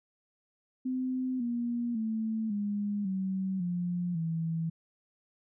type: tone with pitch steps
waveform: sine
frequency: 256.8 / 238.2 / 221 / 205 / 190.17 / 176.42 / 163.65 Hz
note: C4 / A#3 / A3 / G#3 / F#3 / F3 / E3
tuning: -32 / +38 / +8 / -22 / +48 / +18 / -12 cents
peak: -29 dBFS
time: 0.85-4.7 s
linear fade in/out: 10 ms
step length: 550 ms
effects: none